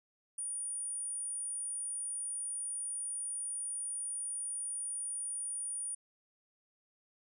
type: tone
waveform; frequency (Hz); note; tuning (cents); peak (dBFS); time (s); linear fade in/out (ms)
sine; 9480; D9; +15; -36; 0.38-5.95; 5
effects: none